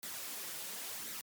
white noise with flanger, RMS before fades -43 dBFS, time 0.03-1.21 s, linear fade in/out 0 ms, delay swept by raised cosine 0.5 to 6.1 ms, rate 0.94 Hz, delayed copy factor +0.5, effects high-pass 150 Hz 12 dB/octave + MP3 96 kbps

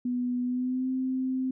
sine tone with pitch glide, 246.9 to 259.6 Hz, B3 to C4, 0 to -13 cents, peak -26 dBFS, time 0.05-1.51 s, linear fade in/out 5 ms, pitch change +87 cents, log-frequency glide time 0.43-0.89 s, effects none

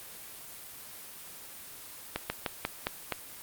slowing click train, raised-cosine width 0.3 ms, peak -13 dBFS, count 6, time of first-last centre 2.16-3.123 s, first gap 140 ms, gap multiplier 1.16, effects white hiss -46 dBFS RMS until 3.42 s + Opus 24 kbps

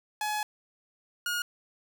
sawtooth tone pair in turn, 846 / 1433.9 Hz, G#5 / F6, +32 / +45 cents, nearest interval major sixth, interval 913 cents, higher second, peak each -25 dBFS, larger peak neither, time 0.21-0.43 / 1.26-1.42 s, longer first, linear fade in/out 2 ms, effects 10-bit

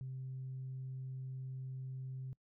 sine tone, 130.81 Hz, C3, in tune, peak -40 dBFS, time 0.01-2.33 s, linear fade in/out 0 ms, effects noise-tail reverb RT60 0.1 s tail -25 dB re dry + tanh soft clip ceiling -37 dBFS

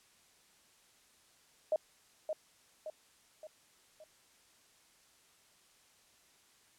sine tone with echo, 622.3 Hz, D#5, in tune, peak -27 dBFS, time 1.72-1.76 s, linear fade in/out 2 ms, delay 570 ms, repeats 4, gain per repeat -6 dB, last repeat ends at 4.04 s, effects white hiss -66 dBFS RMS until 6.78 s + low-pass 10000 Hz 12 dB/octave

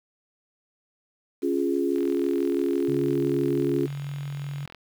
sine chord, Db major, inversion none, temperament equal, 277.2 / 349.2 / 415.3 Hz, Db4 / F4 / Ab4, 0 / 0 / 0 cents, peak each -26 / -25 / -28 dBFS, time 1.42-3.87 s, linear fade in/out 20 ms
click train, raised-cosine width 0.3 ms, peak -27 dBFS, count 120, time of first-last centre 1.96-4.747 s, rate 42.7 Hz
sine tone with pitch glide, 140.9 to 141.72 Hz, C#3 to C#3, +29 to +39 cents, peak -30 dBFS, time 2.88-4.66 s, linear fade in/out 5 ms, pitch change +10 cents, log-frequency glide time 3.8-4.14 s
effects 8-bit

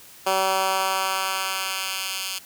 10% pulse tone with high-pass filter sweep, 190.7 Hz, G3, 47 cents flat, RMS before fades -25 dBFS, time 0.26-2.39 s, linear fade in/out 10 ms, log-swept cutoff 540 to 3300 Hz, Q 0.96, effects white hiss -47 dBFS RMS until 2.45 s

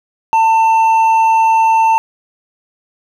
sine tone with hard clipping, 895 Hz, A5, 29 cents sharp, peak -9 dBFS, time 0.33-1.98 s, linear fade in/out 0 ms, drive 4 dB, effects none

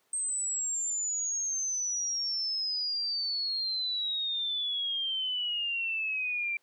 sine exponential sweep, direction down, 8360 to 2349 Hz, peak -29 dBFS, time 0.13-6.57 s, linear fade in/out 2 ms, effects pink hiss -71 dBFS RMS until 6.62 s + high-pass 300 Hz 12 dB/octave

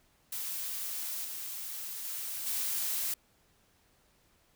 blue noise with level steps, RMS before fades -37 / -40 / -38 / -33 dBFS, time 0.32-3.14 s, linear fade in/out 5 ms, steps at 1.24 / 2.04 / 2.46 s, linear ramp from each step 10 ms, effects pink hiss -68 dBFS RMS until 4.55 s

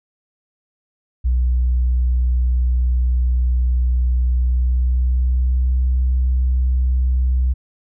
sine tone with pitch glide, 61.74 to 63.4 Hz, B1 to B1, 0 to +46 cents, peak -12 dBFS, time 1.24-7.54 s, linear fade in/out 20 ms, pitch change +46 cents, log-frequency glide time 4.32-5.8 s, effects tanh soft clip ceiling -11 dBFS

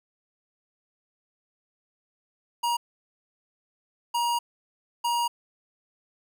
square tone bursts at uneven times, 949 Hz, A#5, 31 cents sharp, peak -24 dBFS, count 3, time 2.63-2.77 / 4.14-4.39 / 5.04-5.28 s, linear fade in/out 10 ms, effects none

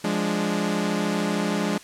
sawtooth chord, D diminished, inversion first, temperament equal, 174.61 / 207.7 / 293.7 Hz, F3 / Ab3 / D4, 0 / 0 / 0 cents, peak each -24 / -21 / -25 dBFS, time 0.04-1.78 s, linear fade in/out 5 ms, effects white hiss -46 dBFS RMS until 1.83 s + low-pass 9000 Hz 12 dB/octave

